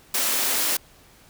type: high-pass noise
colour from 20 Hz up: white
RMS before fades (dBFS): -23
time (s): 0.14-0.77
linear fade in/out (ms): 5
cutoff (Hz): 210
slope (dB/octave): 24
effects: pink hiss -53 dBFS RMS until 1.29 s